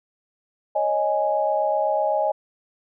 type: chord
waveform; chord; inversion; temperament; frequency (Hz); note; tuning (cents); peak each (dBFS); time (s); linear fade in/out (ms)
sine; C# suspended second; none; equal; 554.4 / 622.3 / 830.6; C#5 / D#5 / G#5; 0 / 0 / 0; -26 / -22 / -23; 0.75-2.32; 10
effects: none